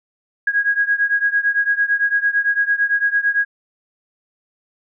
sine beating tone pair, 1643 / 1651.9 Hz, G#6 / G#6, -19 / -10 cents, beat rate 8.9 Hz, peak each -17 / -19 dBFS, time 0.47-3.45 s, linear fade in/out 5 ms, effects none

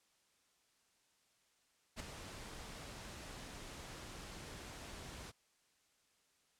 pink noise with ADSR envelope, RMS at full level -42 dBFS, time 1.96-5.32 s, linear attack 42 ms, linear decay 3 ms, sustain -8 dB, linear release 25 ms, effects white hiss -75 dBFS RMS until 6.59 s + low-pass 9000 Hz 12 dB/octave

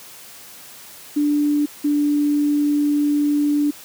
sine tone pair in turn, 293.7 / 292.7 Hz, D4 / D4, 0 / -6 cents, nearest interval unison, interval 6 cents, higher first, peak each -15 dBFS, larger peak neither, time 1.16-1.66 / 1.84-3.71 s, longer second, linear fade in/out 10 ms, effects white hiss -41 dBFS RMS until 3.84 s + high-pass 100 Hz 12 dB/octave

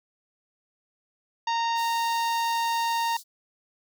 harmonic tone, 925 Hz, A#5, 14 cents flat, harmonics 1 / 2 / 3 / 4 / 5 / 6 / 7, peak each -24 / -35 / -37 / -37 / -39 / -44 / -46 dBFS, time 1.47-3.17 s, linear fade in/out 5 ms
pink high-pass noise, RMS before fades -42 dBFS, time 1.75-3.24 s, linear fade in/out 50 ms, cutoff 4000 Hz, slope 48 dB/octave
effects none

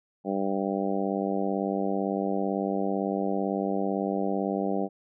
harmonic tone, 97.9 Hz, G2, 2 cents flat, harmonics 2 / 3 / 4 / 5 / 6 / 7 / 8, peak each -30 / -32 / -33 / -34 / -35 / -35 / -36 dBFS, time 0.24-4.89 s, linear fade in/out 50 ms, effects none

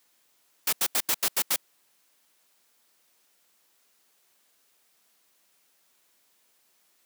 white noise bursts, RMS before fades -24 dBFS, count 7, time 0.67-1.561 s, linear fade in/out 5 ms, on 57 ms, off 82 ms, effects white hiss -67 dBFS RMS until 7.05 s + high-pass 200 Hz 12 dB/octave

